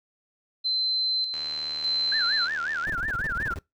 sine tone with tremolo, 4080 Hz, C8, 44 cents flat, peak -23 dBFS, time 0.64-2.48 s, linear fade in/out 20 ms, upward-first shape square, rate 0.83 Hz, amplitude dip 50%
click train, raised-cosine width 0.2 ms, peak -23 dBFS, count 116, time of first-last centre 1.34-2.851 s, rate 76.1 Hz
sine tone with vibrato, 1568 Hz, G6, in tune, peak -26 dBFS, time 2.12-3.54 s, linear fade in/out 2 ms, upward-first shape sine, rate 5.5 Hz, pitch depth 240 cents each way
brown noise bursts, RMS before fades -34 dBFS, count 14, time 2.87-3.587 s, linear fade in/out 0 ms, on 28 ms, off 25 ms
effects noise-tail reverb RT60 0.2 s tail -23 dB re dry

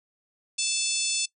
harmonic tone, 879 Hz, A5, 2 cents flat, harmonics 3 / 4 / 5 / 6 / 7 / 8 / 9 / 10, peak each -33 / -33 / -33 / -33 / -33 / -33 / -33 / -33 dBFS, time 0.58-1.26 s, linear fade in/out 10 ms, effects noise-tail reverb RT60 0.1 s tail -21 dB re dry

